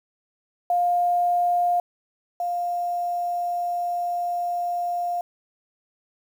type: tone pair in turn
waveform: sine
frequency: 705 / 702.2 Hz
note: F5 / F5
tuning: +16 / +9 cents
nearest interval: unison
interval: 7 cents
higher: first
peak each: -18 / -23 dBFS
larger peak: first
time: 0.7-1.8 / 2.4-5.21 s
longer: second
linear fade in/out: 2 ms
effects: 8-bit